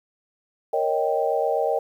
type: chord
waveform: sine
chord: Eb dominant seventh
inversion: second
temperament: equal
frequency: 466.2 / 554.4 / 622.3 / 784 Hz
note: Bb4 / Db5 / Eb5 / G5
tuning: 0 / 0 / 0 / 0 cents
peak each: -25 / -26 / -25 / -26 dBFS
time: 0.73-1.79 s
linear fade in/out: 5 ms
effects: 9-bit